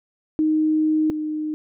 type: tone pair in turn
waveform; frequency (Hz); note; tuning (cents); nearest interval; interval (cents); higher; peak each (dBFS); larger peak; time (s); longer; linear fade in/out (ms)
sine; 310.7 / 307; D#4 / D#4; -2 / -23; unison; 21; first; -16 / -23; first; 0.39-1.1 / 1.1-1.54; first; 0
effects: none